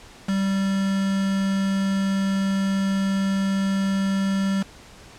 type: tone with quantisation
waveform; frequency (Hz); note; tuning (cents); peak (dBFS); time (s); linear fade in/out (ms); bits
triangle; 194.6; G3; -12; -18; 0.28-4.63; 10; 5
effects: pink hiss -46 dBFS RMS until 5.18 s + low-pass 8000 Hz 12 dB/octave